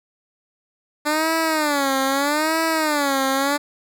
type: tone with vibrato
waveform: 10% pulse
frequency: 294.9 Hz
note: D4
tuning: 7 cents sharp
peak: -10 dBFS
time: 1.05-3.58 s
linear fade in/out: 20 ms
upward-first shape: sine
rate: 0.79 Hz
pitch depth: 170 cents each way
effects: none